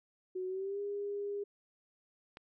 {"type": "tone with pitch glide", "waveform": "sine", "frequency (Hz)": [370.1, 405.9], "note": ["F#4", "G#4"], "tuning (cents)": [0, -40], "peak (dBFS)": -35, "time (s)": [0.35, 1.44], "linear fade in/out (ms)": 10, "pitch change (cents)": 160, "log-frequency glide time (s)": [0.47, 0.8]}
{"type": "click", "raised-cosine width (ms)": 0.3, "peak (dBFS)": -32, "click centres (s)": 2.371}
{"effects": []}